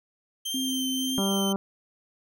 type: tone with vibrato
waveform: sawtooth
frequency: 3136 Hz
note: G7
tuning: in tune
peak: -26 dBFS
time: 0.45-1.53 s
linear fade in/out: 10 ms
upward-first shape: triangle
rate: 1.7 Hz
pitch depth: 28 cents each way
type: tone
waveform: sine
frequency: 262 Hz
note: C4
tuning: 2 cents sharp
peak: -28 dBFS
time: 0.54-1.2 s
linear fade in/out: 5 ms
type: harmonic tone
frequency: 196 Hz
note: G3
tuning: in tune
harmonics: 1 / 2 / 3 / 4 / 5 / 6 / 7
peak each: -25 / -31 / -35 / -37 / -39 / -41 / -42 dBFS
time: 1.18-1.56 s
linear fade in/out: 0 ms
effects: none